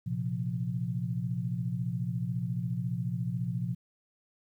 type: chord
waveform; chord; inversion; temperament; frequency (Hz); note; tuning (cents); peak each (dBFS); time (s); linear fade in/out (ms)
sine; Bb suspended second; none; equal; 116.54 / 130.81 / 174.61; Bb2 / C3 / F3; 0 / 0 / 0; -34; 0.06-3.75; 10
effects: 11-bit